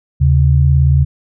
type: tone pair together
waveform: sine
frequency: 77.78 / 135.96 Hz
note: D#2 / C#3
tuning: 0 / -33 cents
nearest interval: minor seventh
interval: 967 cents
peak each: -10 dBFS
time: 0.2-1.05 s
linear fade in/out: 20 ms
effects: none